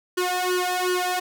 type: tone with flanger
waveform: sawtooth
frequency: 362.7 Hz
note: F#4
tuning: 34 cents flat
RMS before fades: -24 dBFS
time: 0.17-1.2 s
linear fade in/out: 10 ms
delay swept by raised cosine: 0.65 to 1.61 ms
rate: 2.7 Hz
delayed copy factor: +0.95
effects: none